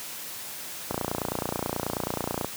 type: click train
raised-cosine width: 1 ms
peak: -13 dBFS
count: 46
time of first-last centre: 0.91-2.446 s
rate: 29.3 Hz
effects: white hiss -38 dBFS RMS until 2.56 s + high-pass 80 Hz 12 dB/octave